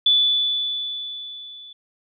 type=tone with level ramp; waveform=sine; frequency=3470 Hz; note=A7; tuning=25 cents flat; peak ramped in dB=-12 to -39 dBFS; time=0.06-1.73 s; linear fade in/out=5 ms; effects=none